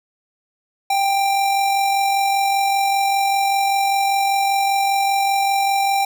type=tone with amplitude modulation; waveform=square; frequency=789 Hz; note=G5; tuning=11 cents sharp; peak=-15 dBFS; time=0.9-6.05 s; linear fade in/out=5 ms; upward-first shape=sine; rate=45.1 Hz; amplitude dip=30%; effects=none